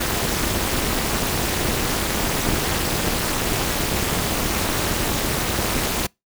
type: noise with amplitude modulation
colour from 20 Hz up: pink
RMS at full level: -18 dBFS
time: 0-6.07 s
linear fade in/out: 10 ms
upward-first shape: sine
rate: 277 Hz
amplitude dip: 100%
effects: noise-tail reverb RT60 0.2 s tail -26 dB re dry